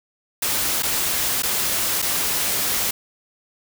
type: noise with dropouts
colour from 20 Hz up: white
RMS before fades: -22 dBFS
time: 0.42-2.91 s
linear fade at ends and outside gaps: 5 ms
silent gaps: 0.824-0.831 / 1.423-1.432 / 2.019-2.024 s
effects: none